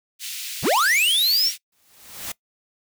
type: high-pass noise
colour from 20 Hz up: pink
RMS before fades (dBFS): -32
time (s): 0.19-1.58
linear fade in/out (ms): 50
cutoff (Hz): 2500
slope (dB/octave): 24
type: linear sweep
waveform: square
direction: up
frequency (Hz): 34.23 to 5740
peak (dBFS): -17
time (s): 0.62-1.52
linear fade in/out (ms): 50
type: noise with exponential growth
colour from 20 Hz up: white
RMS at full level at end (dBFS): -28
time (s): 1.72-2.32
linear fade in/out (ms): 5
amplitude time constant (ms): 130
effects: noise-tail reverb RT60 0.1 s tail -21 dB re dry